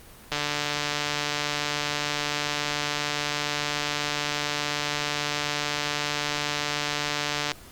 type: click train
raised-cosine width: 0.2 ms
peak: -9 dBFS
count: 1059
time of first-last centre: 0.32-7.517 s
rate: 147 Hz
effects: pink hiss -48 dBFS RMS until 7.71 s + Opus 24 kbps